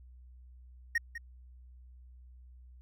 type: tone with echo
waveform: triangle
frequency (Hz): 1864.7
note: A#6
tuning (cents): 0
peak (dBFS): -24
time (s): 0.95-0.98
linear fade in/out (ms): 5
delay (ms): 200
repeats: 1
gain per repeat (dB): -12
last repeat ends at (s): 1.18
effects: added 62 Hz sine -51 dBFS peak until 2.81 s